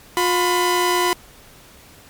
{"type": "tone pair together", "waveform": "sawtooth", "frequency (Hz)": [356.8, 1000], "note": ["F4", "B5"], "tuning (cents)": [37, 21], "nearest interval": "octave + tritone", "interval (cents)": 1784, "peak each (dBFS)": -15, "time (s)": [0.17, 1.13], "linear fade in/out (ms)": 0, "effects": ["pink hiss -46 dBFS RMS until 2.09 s", "MP3 96 kbps"]}